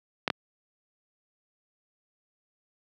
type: clicks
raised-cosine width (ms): 0.3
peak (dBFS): -8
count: 2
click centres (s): 0.278 / 0.302
effects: high-pass 150 Hz 12 dB/octave